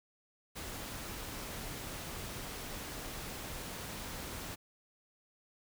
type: noise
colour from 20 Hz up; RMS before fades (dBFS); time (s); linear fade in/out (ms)
pink; -43; 0.55-4.56; 20
effects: none